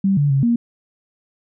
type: tone with pitch steps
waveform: sine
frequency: 194.9 / 144.2 / 136.8 / 235.5 Hz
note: G3 / D3 / C#3 / A#3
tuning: -10 / -31 / -23 / +18 cents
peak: -13 dBFS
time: 0.04-0.56 s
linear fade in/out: 5 ms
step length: 130 ms
effects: none